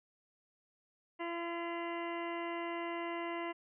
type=harmonic tone with a mistuned harmonic; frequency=340 Hz; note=F4; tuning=46 cents flat; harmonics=1 / 2 / 3 / 4 / 5 / 6 / 7 / 8 / 9; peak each=-40 / -43 / -43 / -53 / -53 / -46 / -58 / -51 / -60 dBFS; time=1.19-3.53 s; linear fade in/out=20 ms; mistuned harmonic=8; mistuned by=+40 cents; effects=none